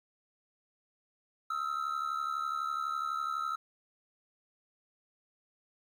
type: ring-modulated tone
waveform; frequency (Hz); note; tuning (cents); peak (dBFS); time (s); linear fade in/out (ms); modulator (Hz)
triangle; 1311; E6; -10; -27; 1.5-3.56; 5; 36
effects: 11-bit